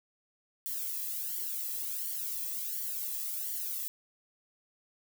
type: noise with flanger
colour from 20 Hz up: violet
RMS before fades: -36 dBFS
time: 0.66-3.88 s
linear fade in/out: 0 ms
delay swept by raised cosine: 0.78 to 1.37 ms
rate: 1.4 Hz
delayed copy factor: -0.9
effects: none